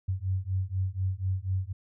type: beating tone pair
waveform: sine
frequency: 92.4 / 96.5 Hz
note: F#2 / G2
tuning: -2 / -27 cents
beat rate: 4.1 Hz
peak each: -30 dBFS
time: 0.08-1.73 s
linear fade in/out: 10 ms
effects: none